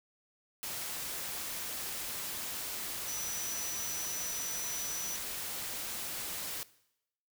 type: tone in noise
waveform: sine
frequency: 5920 Hz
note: F#8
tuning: in tune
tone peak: -38 dBFS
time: 3.08-5.16 s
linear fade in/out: 0 ms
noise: white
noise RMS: -39 dBFS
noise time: 0.63-6.63 s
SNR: -2 dB
effects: noise-tail reverb RT60 0.8 s tail -19 dB re dry